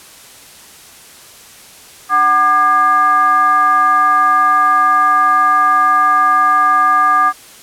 sine tone with frequency modulation, 1200 Hz, D6, 37 cents sharp, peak -8 dBFS, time 2.09-7.33 s, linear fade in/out 50 ms, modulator 451 Hz, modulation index 0.67, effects white hiss -39 dBFS RMS until 7.62 s + low-pass 12000 Hz 12 dB/octave

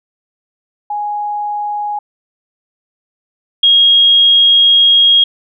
sine tone pair in turn, 830.6 / 3271 Hz, G#5 / G#7, 0 / -27 cents, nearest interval 2 octaves, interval 2373 cents, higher second, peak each -16 / -5 dBFS, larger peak second, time 0.9-1.99 / 3.63-5.24 s, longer second, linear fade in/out 5 ms, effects none

